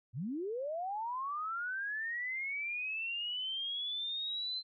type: linear sweep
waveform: sine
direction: up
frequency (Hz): 100.4 to 4108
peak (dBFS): -35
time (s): 0.13-4.63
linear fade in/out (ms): 50
effects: none